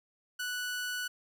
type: tone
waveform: sawtooth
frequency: 1480 Hz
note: F#6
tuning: in tune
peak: -30 dBFS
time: 0.39-1.08 s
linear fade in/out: 10 ms
effects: none